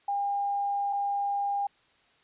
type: tone pair in turn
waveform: sine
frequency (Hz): 805 / 805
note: G5 / G5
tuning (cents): +46 / +46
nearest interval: unison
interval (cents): 0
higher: neither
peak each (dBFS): -26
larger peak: neither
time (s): 0.08-0.93 / 0.93-1.67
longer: first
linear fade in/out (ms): 5
effects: white hiss -64 dBFS RMS until 2.23 s + resampled to 8000 Hz